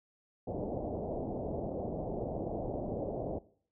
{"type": "low-pass noise", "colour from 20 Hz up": "white", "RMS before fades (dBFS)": -37, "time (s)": [0.47, 3.39], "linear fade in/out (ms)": 10, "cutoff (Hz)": 710, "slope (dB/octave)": 48, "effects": ["noise-tail reverb RT60 0.5 s tail -18 dB re dry"]}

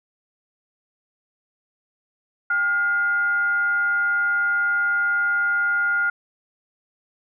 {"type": "tone with frequency modulation", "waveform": "sine", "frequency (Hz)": 1418, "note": "F6", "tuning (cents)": 26, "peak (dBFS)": -18, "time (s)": [2.5, 6.1], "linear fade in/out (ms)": 5, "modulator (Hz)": 622, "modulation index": 0.24, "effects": []}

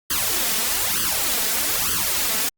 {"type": "noise with flanger", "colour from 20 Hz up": "white", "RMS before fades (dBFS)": -22, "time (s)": [0.1, 2.49], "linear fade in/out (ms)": 5, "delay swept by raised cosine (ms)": [0.63, 4.63], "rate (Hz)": 1.1, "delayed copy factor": 0.95, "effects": ["Opus 48 kbps"]}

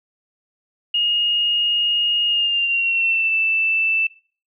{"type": "tone with pitch glide", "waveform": "sine", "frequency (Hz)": [2858, 2651], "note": ["F7", "E7"], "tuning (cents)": [39, 9], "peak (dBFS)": -16, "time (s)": [0.94, 4.07], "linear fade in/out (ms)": 5, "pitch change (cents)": -130, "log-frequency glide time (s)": [2.27, 3.33], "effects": ["noise-tail reverb RT60 0.4 s tail -19 dB re dry"]}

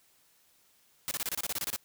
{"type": "noise bursts", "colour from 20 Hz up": "white", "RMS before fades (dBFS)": -33, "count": 12, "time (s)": [1.08, 1.761], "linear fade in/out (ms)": 0, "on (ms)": 32, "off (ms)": 27, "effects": ["white hiss -66 dBFS RMS until 1.84 s"]}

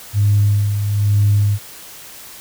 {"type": "tone with tremolo", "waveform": "sine", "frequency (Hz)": 102.7, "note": "G#2", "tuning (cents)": -19, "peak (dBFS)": -9, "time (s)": [0.13, 1.59], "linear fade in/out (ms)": 50, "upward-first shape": "sine", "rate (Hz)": 1.1, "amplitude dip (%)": 55, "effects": ["tanh soft clip ceiling -5 dBFS", "white hiss -37 dBFS RMS until 2.4 s"]}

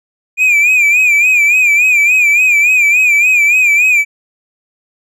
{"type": "tone with vibrato", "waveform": "triangle", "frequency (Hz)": 2418, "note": "D7", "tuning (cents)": 50, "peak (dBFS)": -5, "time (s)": [0.37, 4.05], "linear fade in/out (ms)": 50, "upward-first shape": "sine", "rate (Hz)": 3.5, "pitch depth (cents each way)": 88, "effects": []}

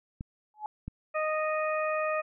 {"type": "clicks", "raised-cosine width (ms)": 5, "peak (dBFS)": -24, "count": 2, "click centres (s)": [0.209, 0.88]}
{"type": "tone with exponential growth", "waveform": "sine", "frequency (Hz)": 850, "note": "G#5", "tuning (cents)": 40, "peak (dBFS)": -28, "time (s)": [0.54, 0.66], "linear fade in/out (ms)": 1, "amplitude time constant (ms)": 26}
{"type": "harmonic tone", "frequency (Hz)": 620, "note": "D#5", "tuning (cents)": -6, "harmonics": [1, 2, 3, 4], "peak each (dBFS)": [-29, -32, -38, -37], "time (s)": [1.14, 2.22], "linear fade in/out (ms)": 20}
{"effects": []}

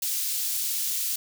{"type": "high-pass noise", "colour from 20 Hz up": "white", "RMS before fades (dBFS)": -28, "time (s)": [0.02, 1.16], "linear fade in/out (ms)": 5, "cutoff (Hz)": 4000, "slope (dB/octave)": 12, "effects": []}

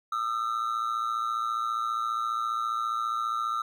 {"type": "ring-modulated tone", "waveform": "triangle", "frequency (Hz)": 1276, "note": "D#6", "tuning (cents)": 43, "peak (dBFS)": -22, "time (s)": [0.12, 3.62], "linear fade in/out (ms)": 5, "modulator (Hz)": 57.4, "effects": []}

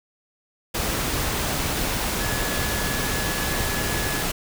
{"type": "tone in noise", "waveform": "sine", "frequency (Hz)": 1700, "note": "G#6", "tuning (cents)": 40, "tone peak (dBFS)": -32, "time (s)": [2.2, 4.23], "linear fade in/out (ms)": 10, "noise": "pink", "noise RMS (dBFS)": -25, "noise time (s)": [0.74, 4.32], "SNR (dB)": -10, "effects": []}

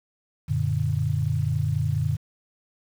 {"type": "chord", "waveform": "sine", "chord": "Gb augmented", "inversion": "none", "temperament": "equal", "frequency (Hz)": [92.5, 116.54, 146.83], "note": ["Gb2", "Bb2", "D3"], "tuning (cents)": [0, 0, 0], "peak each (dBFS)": [-27, -26, -25], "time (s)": [0.48, 2.17], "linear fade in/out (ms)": 20, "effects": ["8-bit"]}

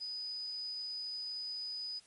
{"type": "tone", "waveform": "sine", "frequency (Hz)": 4978, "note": "D#8", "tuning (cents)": 0, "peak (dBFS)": -38, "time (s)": [0, 2], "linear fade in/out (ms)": 20, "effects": ["white hiss -63 dBFS RMS until 2.06 s", "MP3 48 kbps"]}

